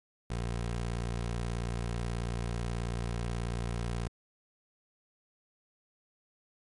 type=tone; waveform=20% pulse; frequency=58.4 Hz; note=A#1; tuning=4 cents sharp; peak=-27 dBFS; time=0.3-4.08 s; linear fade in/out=5 ms; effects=MP3 48 kbps